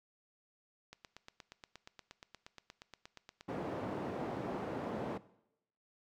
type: click train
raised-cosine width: 0.2 ms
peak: -32 dBFS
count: 22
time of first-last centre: 0.93-3.409 s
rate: 8.47 Hz
type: band-pass noise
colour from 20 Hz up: white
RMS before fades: -40 dBFS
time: 3.48-5.18 s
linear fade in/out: 10 ms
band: 140 to 560 Hz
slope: 12 dB/octave
effects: noise-tail reverb RT60 0.8 s tail -18 dB re dry